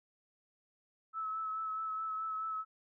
sine tone with vibrato, 1300 Hz, E6, 24 cents flat, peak -35 dBFS, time 1.13-2.65 s, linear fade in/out 50 ms, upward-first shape sine, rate 4.7 Hz, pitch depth 20 cents each way, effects none

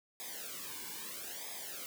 white noise with flanger, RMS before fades -44 dBFS, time 0.2-1.86 s, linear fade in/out 0 ms, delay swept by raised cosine 0.69 to 1.59 ms, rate 0.77 Hz, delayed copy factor -1, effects none

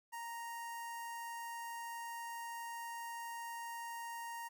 sawtooth tone with notch filter, 932.3 Hz, A#5, in tune, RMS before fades -45 dBFS, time 0.12-4.49 s, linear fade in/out 20 ms, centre 3800 Hz, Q 0.99, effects 13-bit

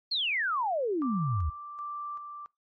sine exponential sweep, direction down, 4434 to 69.3 Hz, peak -26 dBFS, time 0.11-1.5 s, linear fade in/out 10 ms
sine tone with tremolo, 1174.7 Hz, D6, in tune, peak -34 dBFS, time 1.02-2.46 s, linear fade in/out 0 ms, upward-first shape square, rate 1.3 Hz, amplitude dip 45%
effects noise-tail reverb RT60 0.2 s tail -23 dB re dry + MP3 32 kbps

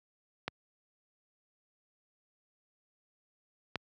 clicks, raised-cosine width 0.3 ms, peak -17 dBFS, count 2, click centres 0.48 / 3.757 s, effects high-pass 80 Hz 12 dB/octave

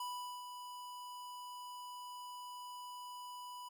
square tone with ADSR envelope, 987.8 Hz, B5, in tune, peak -40 dBFS, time 0-3.69 s, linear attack 4 ms, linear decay 420 ms, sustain -7 dB, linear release 11 ms, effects none

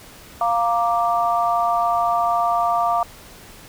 sine chord, Bb major, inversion second, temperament equal, 698.5 / 932.3 / 1174.7 Hz, F5 / Bb5 / D6, 0 / 0 / 0 cents, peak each -19 / -24 / -21 dBFS, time 0.41-3.03 s, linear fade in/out 2 ms, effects pink hiss -43 dBFS RMS until 3.68 s

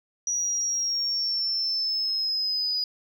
sine exponential sweep, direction down, 5820 to 4932 Hz, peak -23 dBFS, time 0.27-2.84 s, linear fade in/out 2 ms, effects tanh soft clip ceiling -19 dBFS

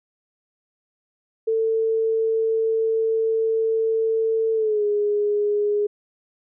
sine tone with pitch glide, 446.7 to 414.4 Hz, A4 to G#4, +26 to -4 cents, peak -18 dBFS, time 1.47-5.87 s, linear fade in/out 10 ms, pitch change -130 cents, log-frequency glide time 4.54-4.84 s, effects none

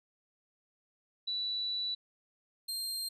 sine / sawtooth tone pair in turn, 3951 / 4186 Hz, B7 / C8, 0 / 0 cents, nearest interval minor second, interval 100 cents, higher second, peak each -32 / -32 dBFS, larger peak neither, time 1.27-1.95 / 2.68-3.09 s, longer first, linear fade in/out 10 ms, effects resampled to 32000 Hz

